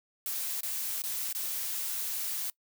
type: noise with dropouts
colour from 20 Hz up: blue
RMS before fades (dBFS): -34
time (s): 0.26-2.5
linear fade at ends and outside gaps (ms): 1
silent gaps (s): 0.607-0.632 / 1.02-1.037 / 1.327-1.349
effects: noise-tail reverb RT60 0.1 s tail -23 dB re dry